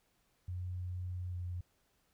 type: tone with pitch glide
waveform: sine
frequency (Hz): 90.3 to 88.95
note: F#2 to F2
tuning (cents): -42 to +32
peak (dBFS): -37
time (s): 0.48-1.61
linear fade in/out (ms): 5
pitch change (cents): -26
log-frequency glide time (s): 1.29-1.36
effects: pink hiss -75 dBFS RMS until 2.13 s